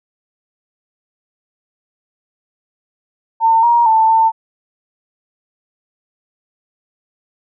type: tone with pitch steps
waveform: sine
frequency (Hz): 903 / 944 / 887 / 896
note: A5 / A#5 / A5 / A5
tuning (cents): +45 / +22 / +14 / +31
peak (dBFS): -8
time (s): 3.4-4.32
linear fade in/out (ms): 50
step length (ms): 230
effects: none